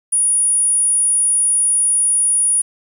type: tone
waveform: sine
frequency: 9680 Hz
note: D#9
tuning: 49 cents flat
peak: -12 dBFS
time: 0.12-2.62 s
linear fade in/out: 10 ms
effects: 7-bit